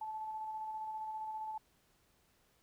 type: tone with tremolo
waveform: sine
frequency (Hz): 870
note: A5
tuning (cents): -20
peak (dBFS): -38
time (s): 0.01-1.58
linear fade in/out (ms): 5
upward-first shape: square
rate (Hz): 15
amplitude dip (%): 25
effects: pink hiss -72 dBFS RMS until 2.62 s